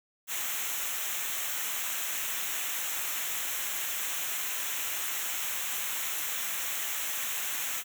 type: noise with comb filter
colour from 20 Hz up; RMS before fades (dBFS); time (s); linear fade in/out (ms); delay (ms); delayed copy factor
white; -33; 0.27-7.84; 50; 0.21; -0.75
effects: none